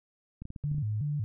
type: clicks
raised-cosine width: 5 ms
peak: -28 dBFS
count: 8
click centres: 0.42 / 0.454 / 0.504 / 0.562 / 0.64 / 0.716 / 0.746 / 0.783 s
type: tone with vibrato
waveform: sine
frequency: 125.2 Hz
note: B2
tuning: 24 cents sharp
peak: -28 dBFS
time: 0.64-1.24 s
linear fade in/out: 0 ms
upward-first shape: square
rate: 2.7 Hz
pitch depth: 280 cents each way
effects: none